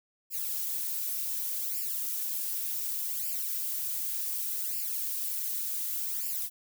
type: noise with flanger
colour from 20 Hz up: violet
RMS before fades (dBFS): -33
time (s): 0.3-6.5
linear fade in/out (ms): 50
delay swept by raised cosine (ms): 0.4 to 4.6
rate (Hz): 0.67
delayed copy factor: +0.85
effects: none